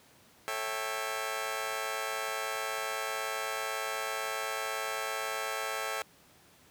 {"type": "chord", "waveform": "15% pulse", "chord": "A dominant seventh", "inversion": "none", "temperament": "just", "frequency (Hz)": [440, 550, 660, 792], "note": ["A4", "C#5", "E5", "G5"], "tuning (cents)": [0, -14, 2, 18], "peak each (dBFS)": -33, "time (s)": [0.48, 6.02], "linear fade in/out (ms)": 0, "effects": ["pink hiss -60 dBFS RMS until 6.7 s", "high-pass 100 Hz 12 dB/octave"]}